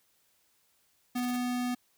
square tone, 246.9 Hz, B3, in tune, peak -30 dBFS, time 1.15-1.75 s, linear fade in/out 10 ms
white noise bursts, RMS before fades -45 dBFS, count 4, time 1.17-1.365 s, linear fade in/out 5 ms, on 33 ms, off 21 ms
effects white hiss -70 dBFS RMS until 1.97 s

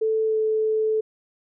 sine tone with pitch glide, 440 to 436 Hz, A4 to A4, 0 to -16 cents, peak -19 dBFS, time 0.01-1.01 s, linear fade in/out 10 ms, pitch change -16 cents, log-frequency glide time 0.25-0.38 s, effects none

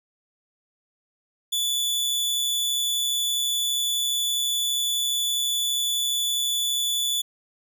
sawtooth tone with amplitude modulation, 3465 Hz, A7, 27 cents flat, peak -18 dBFS, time 1.52-7.22 s, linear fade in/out 10 ms, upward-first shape sine, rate 132 Hz, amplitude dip 30%, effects none

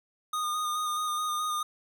square tone with vibrato, 1227 Hz, D#6, 25 cents flat, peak -29 dBFS, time 0.33-1.63 s, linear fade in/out 5 ms, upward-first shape square, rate 4.7 Hz, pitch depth 17 cents each way, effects none

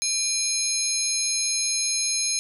sine tone cluster, 2419 / 4115 / 5220 / 6490 / 10970 Hz, D#7 / C8 / E8 / G#8 / F9, -49 / -30 / -18 / -41 / -32 cents, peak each -33 / -28 / -32 / -25 / -31 dBFS, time 0.02-2.39 s, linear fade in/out 0 ms, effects none

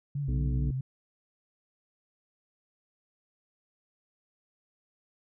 sine tone with vibrato, 136.6 Hz, C#3, 25 cents flat, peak -29 dBFS, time 0.15-0.81 s, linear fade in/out 5 ms, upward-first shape sine, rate 4.6 Hz, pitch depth 95 cents each way
harmonic tone, 61.1 Hz, B1, 18 cents flat, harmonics 1 / 2 / 3 / 4 / 5 / 7, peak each -28 / -41 / -45 / -38 / -43 / -50 dBFS, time 0.28-0.71 s, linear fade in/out 5 ms
effects none

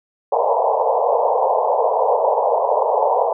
pink band-pass noise, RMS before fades -17 dBFS, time 0.32-3.33 s, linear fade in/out 5 ms, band 450 to 1000 Hz, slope 96 dB/octave, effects none

